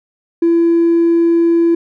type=tone with hard clipping; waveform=sine; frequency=336.4 Hz; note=E4; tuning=35 cents sharp; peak=-9 dBFS; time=0.42-1.75 s; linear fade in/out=5 ms; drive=1 dB; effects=none